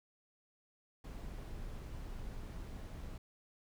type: noise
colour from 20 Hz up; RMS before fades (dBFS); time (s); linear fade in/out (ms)
brown; -45; 1.04-3.18; 5
effects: none